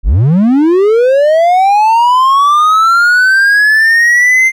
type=linear sweep; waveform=triangle; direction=up; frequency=31.1 to 2098 Hz; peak=-3 dBFS; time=0.03-4.52 s; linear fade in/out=50 ms; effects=none